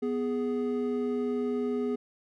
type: tone pair together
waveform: triangle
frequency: 247.1 / 415.6 Hz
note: B3 / G#4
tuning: +1 / +1 cents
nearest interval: major sixth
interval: 900 cents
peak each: -28 dBFS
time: 0.02-1.96 s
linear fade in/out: 10 ms
effects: none